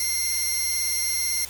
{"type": "tone pair together", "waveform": "10% pulse", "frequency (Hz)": [2100, 5606], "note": ["C7", "F8"], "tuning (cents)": [6, 6], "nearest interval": "octave + perfect fourth", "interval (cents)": 1700, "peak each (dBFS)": -19, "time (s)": [0, 1.45], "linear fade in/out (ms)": 2, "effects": ["added 69 Hz sine -48 dBFS peak until 1.49 s", "white hiss -40 dBFS RMS until 1.49 s"]}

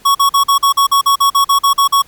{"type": "tone bursts", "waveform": "square", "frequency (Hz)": 1113, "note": "C#6", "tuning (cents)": 7, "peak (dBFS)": -8, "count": 14, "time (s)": [0.05, 2.022], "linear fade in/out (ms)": 10, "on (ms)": 100, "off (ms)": 44, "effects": ["pink hiss -45 dBFS RMS until 2.07 s", "MP3 96 kbps"]}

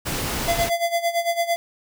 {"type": "noise", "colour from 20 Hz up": "pink", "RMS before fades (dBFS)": -26, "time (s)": [0.05, 0.7], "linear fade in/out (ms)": 20}
{"type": "tone with tremolo", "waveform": "square", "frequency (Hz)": 682, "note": "F5", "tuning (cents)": -41, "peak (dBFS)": -18, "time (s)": [0.48, 1.56], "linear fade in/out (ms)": 0, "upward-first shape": "sine", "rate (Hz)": 8.9, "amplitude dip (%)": 80}
{"effects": []}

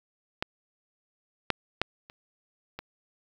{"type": "clicks", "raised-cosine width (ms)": 0.3, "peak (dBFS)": [-12, -7, -8, -30, -21], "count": 5, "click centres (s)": [0.425, 1.503, 1.816, 2.099, 2.79], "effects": ["8-bit"]}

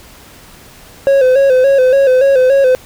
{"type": "tone with vibrato", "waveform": "triangle", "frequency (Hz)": 530, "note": "C5", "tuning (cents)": 22, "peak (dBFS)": -4, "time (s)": [1.07, 2.75], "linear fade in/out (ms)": 0, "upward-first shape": "square", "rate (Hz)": 3.5, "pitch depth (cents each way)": 64, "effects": ["pink hiss -39 dBFS RMS until 2.85 s"]}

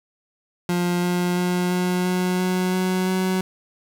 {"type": "tone with pitch steps", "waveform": "30% pulse", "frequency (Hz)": [176.2, 177.63, 179.07, 180.53, 181.99, 183.47, 184.96, 186.46], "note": ["F3", "F3", "F3", "F#3", "F#3", "F#3", "F#3", "F#3"], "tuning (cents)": [16, 30, 44, -42, -28, -14, 0, 14], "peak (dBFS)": -17, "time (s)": [0.69, 3.41], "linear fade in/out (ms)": 2, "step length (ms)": 340, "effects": ["8-bit"]}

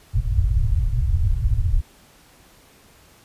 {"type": "low-pass noise", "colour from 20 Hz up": "pink", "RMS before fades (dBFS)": -19, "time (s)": [0.13, 1.82], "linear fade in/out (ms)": 20, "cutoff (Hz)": 120, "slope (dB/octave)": 48, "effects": ["pink hiss -52 dBFS RMS until 3.24 s", "resampled to 32000 Hz"]}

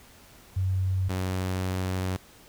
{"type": "tone pair in turn", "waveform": ["sine", "sawtooth"], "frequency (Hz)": [94, 92.97], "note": ["F#2", "F#2"], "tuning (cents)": [28, 9], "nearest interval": "unison", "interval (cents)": 19, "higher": "first", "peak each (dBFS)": [-23, -23], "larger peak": "neither", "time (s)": [[0.56, 1.09], [1.09, 2.17]], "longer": "second", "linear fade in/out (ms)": 10, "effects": ["pink hiss -53 dBFS RMS until 2.48 s"]}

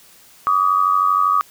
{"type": "tone pair together", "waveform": "sine", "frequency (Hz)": [1151.8, 1244.5], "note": ["D6", "D#6"], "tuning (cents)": [-34, 0], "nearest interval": "minor second", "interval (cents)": 134, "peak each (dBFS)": -16, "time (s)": [0.47, 1.41], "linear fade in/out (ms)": 0, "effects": ["white hiss -48 dBFS RMS until 1.5 s"]}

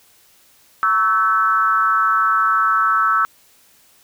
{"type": "tone with frequency modulation", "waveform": "sine", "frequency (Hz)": 1318.5, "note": "E6", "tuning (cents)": 0, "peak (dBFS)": -13, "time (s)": [0.83, 3.25], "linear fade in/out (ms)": 0, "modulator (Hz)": 197, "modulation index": 0.87, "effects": ["white hiss -53 dBFS RMS until 4.03 s"]}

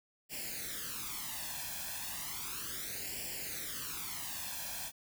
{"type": "noise with flanger", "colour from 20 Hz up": "white", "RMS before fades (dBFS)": -41, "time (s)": [0.29, 4.92], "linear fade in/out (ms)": 50, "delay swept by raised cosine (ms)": [0.39, 1.21], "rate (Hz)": 0.34, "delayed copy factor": 0.8, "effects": []}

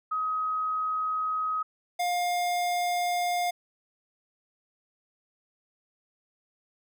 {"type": "tone pair in turn", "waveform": ["sine", "square"], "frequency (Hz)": [1264, 708], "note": ["D#6", "F5"], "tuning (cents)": [27, 23], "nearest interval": "minor seventh", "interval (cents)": 1004, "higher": "first", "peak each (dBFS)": -26, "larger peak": "neither", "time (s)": [[0.11, 1.63], [1.99, 3.51]], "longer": "neither", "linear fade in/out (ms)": 10, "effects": []}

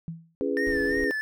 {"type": "tone with exponential decay", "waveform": "sine", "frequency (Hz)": 164.81, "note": "E3", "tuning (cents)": 0, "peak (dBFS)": -28, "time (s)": [0.08, 0.35], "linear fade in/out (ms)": 0, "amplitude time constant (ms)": 58}
{"type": "chord", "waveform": "sine", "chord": "C# minor seventh", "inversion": "none", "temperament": "equal with one note detuned", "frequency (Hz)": [277.2, 335.2, 415.3, 493.9], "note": ["C#4", "E4", "G#4", "B4"], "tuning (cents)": [0, 29, 0, 0], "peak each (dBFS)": [-29, -33, -28, -31], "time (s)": [0.41, 1.11], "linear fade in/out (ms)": 0}
{"type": "tone with vibrato", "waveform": "triangle", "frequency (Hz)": 1800, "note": "A6", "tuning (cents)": 39, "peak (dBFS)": -25, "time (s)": [0.57, 1.21], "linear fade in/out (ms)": 0, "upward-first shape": "sine", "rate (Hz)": 2.9, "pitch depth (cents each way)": 64}
{"type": "noise", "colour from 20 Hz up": "brown", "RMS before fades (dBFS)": -39, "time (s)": [0.66, 1.04], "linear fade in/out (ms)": 0}
{"effects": []}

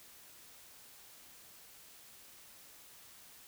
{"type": "silence", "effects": ["white hiss -57 dBFS RMS until 3.47 s"]}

